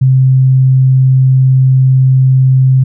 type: tone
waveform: sine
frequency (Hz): 131.1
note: C3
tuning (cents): +4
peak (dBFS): -4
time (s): 0.01-2.84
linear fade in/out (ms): 10
effects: none